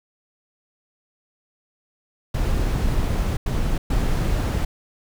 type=noise bursts at uneven times; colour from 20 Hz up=brown; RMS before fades=-21 dBFS; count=3; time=2.34-3.37 / 3.46-3.78 / 3.9-4.65 s; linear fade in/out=5 ms; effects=none